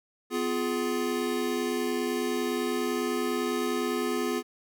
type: chord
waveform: square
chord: F diminished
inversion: second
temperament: just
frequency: 251.4 / 349.2 / 419.1 Hz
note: Cb4 / F4 / Ab4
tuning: +31 / 0 / +16 cents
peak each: -32 dBFS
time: 0.3-4.43 s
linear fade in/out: 50 ms
effects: none